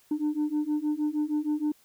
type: beating tone pair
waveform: sine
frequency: 296.9 / 303.3 Hz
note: D4 / D#4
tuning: +19 / -44 cents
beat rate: 6.4 Hz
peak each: -27 / -26 dBFS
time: 0.11-1.72 s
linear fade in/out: 5 ms
effects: tanh soft clip ceiling -22 dBFS + white hiss -62 dBFS RMS until 1.84 s